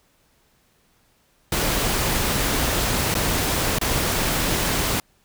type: noise with dropouts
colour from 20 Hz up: pink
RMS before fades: -22 dBFS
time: 1.52-5 s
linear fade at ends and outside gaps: 2 ms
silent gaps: 3.142-3.151 / 3.786-3.813 s
effects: pink hiss -62 dBFS RMS until 5.24 s